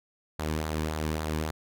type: tone with flanger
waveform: sawtooth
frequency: 77.78 Hz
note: D#2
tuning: in tune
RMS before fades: -31 dBFS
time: 0.39-1.51 s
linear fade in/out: 5 ms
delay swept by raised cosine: 0.35 to 1.55 ms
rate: 3.6 Hz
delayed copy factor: -0.5
effects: none